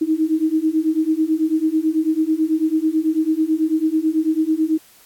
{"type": "beating tone pair", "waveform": "sine", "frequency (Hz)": [311.1, 320.2], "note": ["D#4", "D#4"], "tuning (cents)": [0, 50], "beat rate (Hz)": 9.1, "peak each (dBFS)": [-19, -18], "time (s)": [0.01, 4.78], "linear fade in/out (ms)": 10, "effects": ["white hiss -50 dBFS RMS until 5.05 s", "AAC 64 kbps"]}